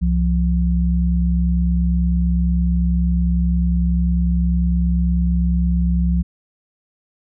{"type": "tone pair together", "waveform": "sine", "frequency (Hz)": [65.41, 174.27], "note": ["C2", "F3"], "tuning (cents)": [0, -3], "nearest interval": "octave + perfect fourth", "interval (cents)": 1697, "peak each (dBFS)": [-16, -18], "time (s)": [0.01, 6.23], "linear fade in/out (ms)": 20, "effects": []}